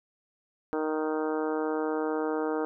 harmonic tone, 155.56 Hz, D#3, in tune, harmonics 2 / 3 / 4 / 5 / 6 / 7 / 8 / 9 / 10, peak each -31 / -30 / -38 / -38 / -39 / -45 / -41 / -44 / -46 dBFS, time 0.73-2.65 s, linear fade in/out 0 ms, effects none

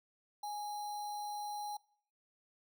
sine tone with sample-and-hold, 830.6 Hz, G#5, in tune, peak -38 dBFS, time 0.43-1.77 s, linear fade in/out 5 ms, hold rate 4900 Hz, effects noise-tail reverb RT60 0.6 s tail -24 dB re dry

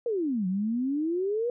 sine exponential two-way sweep, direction down then up, 493.9 to 180 to 493.9 Hz, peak -25 dBFS, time 0.06-1.5 s, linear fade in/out 2 ms, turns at 0.47 s, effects none

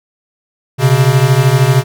square beating tone pair, 125.8 / 138.8 Hz, B2 / C#3, +32 / +3 cents, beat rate 13 Hz, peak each -11 dBFS, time 0.78-1.84 s, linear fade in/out 50 ms, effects none

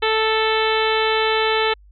harmonic tone, 440 Hz, A4, in tune, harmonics 1 / 2 / 3 / 4 / 5 / 6 / 7 / 8 / 9, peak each -20 / -23 / -25 / -26 / -27 / -28 / -28 / -29 / -30 dBFS, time 0.02-1.74 s, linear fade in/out 10 ms, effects added 50 Hz sine -45 dBFS peak until 1.91 s

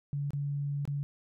sine tone with dropouts, 142.7 Hz, D3, 49 cents flat, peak -30 dBFS, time 0.13-1.03 s, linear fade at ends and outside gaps 0 ms, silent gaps 0.306-0.333 / 0.853-0.876 s, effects none

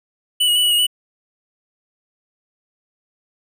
square tone with pitch steps, 2973 / 2892 / 2967 / 2932 / 2872 / 2960 Hz, F#7 / F#7 / F#7 / F#7 / F7 / F#7, +8 / -40 / +4 / -16 / +48 / 0 cents, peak -14 dBFS, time 0.4-0.868 s, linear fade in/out 10 ms, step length 78 ms, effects none

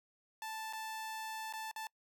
sawtooth tone with dropouts, 880 Hz, A5, in tune, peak -37 dBFS, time 0.42-1.87 s, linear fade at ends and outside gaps 1 ms, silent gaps 0.727-0.733 / 1.526-1.536 / 1.713-1.761 s, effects noise-tail reverb RT60 0.1 s tail -25 dB re dry

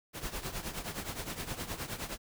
pink noise with tremolo, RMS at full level -36 dBFS, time 0.13-2.18 s, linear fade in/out 50 ms, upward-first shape triangle, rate 9.6 Hz, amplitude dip 80%, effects none

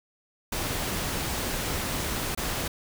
pink noise with dropouts, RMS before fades -30 dBFS, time 0.52-2.68 s, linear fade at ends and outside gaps 5 ms, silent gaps 2.35-2.374 s, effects none

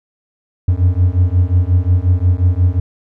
triangle beating tone pair, 87.1 / 92.7 Hz, F2 / F#2, -4 / +4 cents, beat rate 5.6 Hz, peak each -11 dBFS, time 0.68-2.8 s, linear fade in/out 5 ms, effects none

